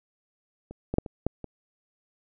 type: clicks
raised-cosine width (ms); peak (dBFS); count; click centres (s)
2; -27 / -15 / -7 / -23 / -11 / -23; 6; 0.71 / 0.94 / 0.984 / 1.062 / 1.266 / 1.443
effects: none